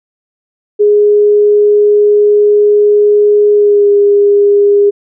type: tone with pitch glide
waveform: sine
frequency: 415.3 to 406.8 Hz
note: G#4 to G#4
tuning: 0 to -36 cents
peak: -4 dBFS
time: 0.79-4.91 s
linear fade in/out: 20 ms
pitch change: -36 cents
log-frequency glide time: 3.53-3.9 s
effects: none